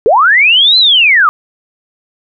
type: linear two-way sweep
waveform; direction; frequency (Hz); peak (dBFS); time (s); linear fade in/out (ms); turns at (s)
sine; up then down; 390 to 4124 to 1148; -4; 0.06-1.29; 0; 0.78
effects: none